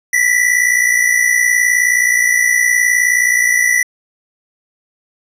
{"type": "tone pair together", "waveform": "square", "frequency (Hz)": [1940.8, 2000], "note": ["B6", "B6"], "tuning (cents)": [-31, 21], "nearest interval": "minor second", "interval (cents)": 52, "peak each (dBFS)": [-14, -14], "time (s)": [0.13, 3.83], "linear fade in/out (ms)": 5, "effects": ["resampled to 32000 Hz"]}